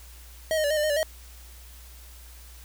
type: tone with pitch steps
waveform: square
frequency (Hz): 636 / 618 / 577 / 619 / 597 / 616 / 579 / 631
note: D#5 / D#5 / D5 / D#5 / D5 / D#5 / D5 / D#5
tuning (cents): +38 / -12 / -31 / -9 / +28 / -17 / -25 / +24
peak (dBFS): -23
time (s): 0.51-1.03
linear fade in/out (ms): 0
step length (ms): 65
effects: added 60 Hz sine -45 dBFS peak until 2.64 s + white hiss -51 dBFS RMS until 2.64 s